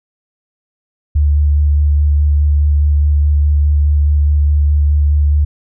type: tone with vibrato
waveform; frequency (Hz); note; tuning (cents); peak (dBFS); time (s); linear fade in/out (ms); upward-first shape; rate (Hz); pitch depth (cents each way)
sine; 73.42; D2; 0; -8; 1.15-5.45; 10; square; 4.8; 12
effects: none